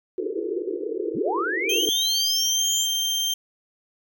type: band-pass noise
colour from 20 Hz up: white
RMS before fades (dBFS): -28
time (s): 0.18-1.89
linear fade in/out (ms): 0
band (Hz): 320 to 470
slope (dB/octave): 96
type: linear sweep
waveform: sine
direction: up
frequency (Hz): 73.42 to 7459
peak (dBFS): -24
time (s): 1.14-2.87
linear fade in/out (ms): 50
type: tone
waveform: 30% pulse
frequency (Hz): 3158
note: G7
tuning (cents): +12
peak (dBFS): -19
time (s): 1.69-3.34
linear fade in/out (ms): 5
effects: none